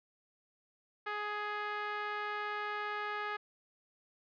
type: tone with band-pass filter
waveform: sawtooth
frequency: 417.5 Hz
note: G#4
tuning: 9 cents sharp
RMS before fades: -38 dBFS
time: 1.06-3.37 s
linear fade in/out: 10 ms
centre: 1500 Hz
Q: 1.7
effects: resampled to 11025 Hz